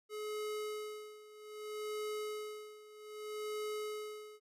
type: tone with tremolo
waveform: square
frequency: 424.8 Hz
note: G#4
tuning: 39 cents sharp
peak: -38 dBFS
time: 0.09-4.4 s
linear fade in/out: 50 ms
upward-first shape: sine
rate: 0.63 Hz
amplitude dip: 85%
effects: resampled to 32000 Hz